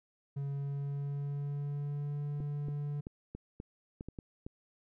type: tone with pitch glide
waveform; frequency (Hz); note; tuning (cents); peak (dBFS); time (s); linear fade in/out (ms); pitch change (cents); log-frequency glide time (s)
triangle; 140 to 145.44; C#3 to D3; +18 to -16; -32; 0.36-3.01; 10; +66; 0.51-2.23
type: clicks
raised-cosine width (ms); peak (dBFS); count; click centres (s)
3; -29; 9; 2.404 / 2.685 / 3.069 / 3.35 / 3.601 / 4.009 / 4.086 / 4.188 / 4.465
effects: none